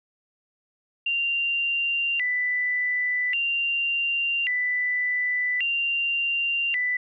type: tone with vibrato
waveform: sine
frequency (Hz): 2349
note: D7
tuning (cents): 0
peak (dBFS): -22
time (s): 1.06-6.97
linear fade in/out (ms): 5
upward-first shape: square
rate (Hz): 0.44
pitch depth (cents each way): 290
effects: none